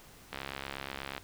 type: click train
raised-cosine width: 0.3 ms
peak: -21 dBFS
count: 59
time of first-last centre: 0.33-1.179 s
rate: 68.3 Hz
effects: pink hiss -55 dBFS RMS until 1.23 s